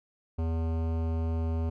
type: tone with hard clipping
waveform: sine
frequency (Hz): 81.7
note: E2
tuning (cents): -15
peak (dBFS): -29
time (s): 0.38-1.7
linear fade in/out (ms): 10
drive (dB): 17
effects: none